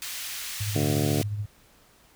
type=high-pass noise; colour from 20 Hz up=pink; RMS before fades=-35 dBFS; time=0.02-1.23 s; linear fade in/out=0 ms; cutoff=2300 Hz; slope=12 dB/octave
type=tone with tremolo; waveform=sine; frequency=103.8 Hz; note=G#2; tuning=in tune; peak=-25 dBFS; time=0.6-1.46 s; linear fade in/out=10 ms; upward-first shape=triangle; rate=14 Hz; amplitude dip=55%
type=harmonic tone; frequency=73.42 Hz; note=D2; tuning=in tune; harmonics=2 / 3 / 4 / 5 / 6 / 7 / 8 / 9 / 10; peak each=-27 / -32 / -29 / -33 / -33 / -39 / -38 / -37 / -40 dBFS; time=0.75-1.22 s; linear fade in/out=5 ms
effects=pink hiss -58 dBFS RMS until 2.15 s